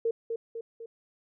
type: tone with echo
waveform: sine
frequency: 457.8 Hz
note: A#4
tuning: 31 cents flat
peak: -24 dBFS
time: 0.05-0.11 s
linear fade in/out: 5 ms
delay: 250 ms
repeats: 3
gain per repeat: -5 dB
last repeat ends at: 0.86 s
effects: none